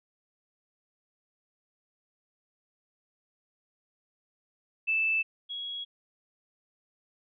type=tone pair in turn; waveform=sine; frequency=2637 / 3323 Hz; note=E7 / G#7; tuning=0 / 0 cents; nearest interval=major third; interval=400 cents; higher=second; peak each=-24 / -34 dBFS; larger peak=first; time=4.87-5.23 / 5.49-5.85 s; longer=neither; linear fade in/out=20 ms; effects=none